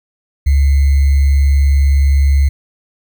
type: tone with sample-and-hold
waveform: sine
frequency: 69.7 Hz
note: C#2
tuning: 10 cents sharp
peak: -7 dBFS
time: 0.46-2.49 s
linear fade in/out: 10 ms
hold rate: 2100 Hz
effects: none